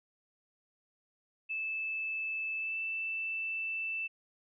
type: tone with pitch glide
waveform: sine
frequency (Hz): 2625 to 2652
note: E7 to E7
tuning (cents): -8 to +10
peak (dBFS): -33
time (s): 1.49-4.08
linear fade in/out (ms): 20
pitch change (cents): +18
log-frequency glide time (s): 2.57-2.79
effects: none